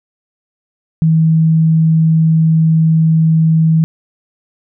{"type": "tone", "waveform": "sine", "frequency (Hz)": 160.7, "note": "E3", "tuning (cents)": -44, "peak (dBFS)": -7, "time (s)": [1.02, 3.84], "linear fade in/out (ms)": 0, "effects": []}